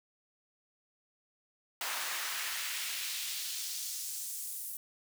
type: noise with high-pass filter sweep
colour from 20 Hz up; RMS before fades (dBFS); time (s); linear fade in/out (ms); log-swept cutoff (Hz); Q
pink; -38; 1.81-4.77; 2; 1000 to 11000; 1.1
effects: none